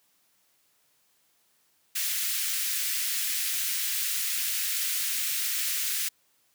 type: high-pass noise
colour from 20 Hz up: white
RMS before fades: -29 dBFS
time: 1.95-6.09 s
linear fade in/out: 10 ms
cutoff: 1700 Hz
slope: 24 dB/octave
effects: white hiss -68 dBFS RMS until 6.54 s + high-pass 80 Hz 12 dB/octave